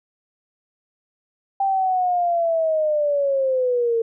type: linear sweep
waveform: sine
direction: down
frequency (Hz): 789 to 452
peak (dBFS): -17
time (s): 1.6-4.02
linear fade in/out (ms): 5
effects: none